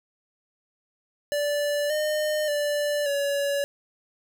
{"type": "tone with pitch steps", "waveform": "square", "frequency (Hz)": [583, 609, 586, 566], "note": ["D5", "D#5", "D5", "C#5"], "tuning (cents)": [-13, -37, -4, 36], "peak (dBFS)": -24, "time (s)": [1.32, 3.64], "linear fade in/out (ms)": 0, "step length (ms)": 580, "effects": []}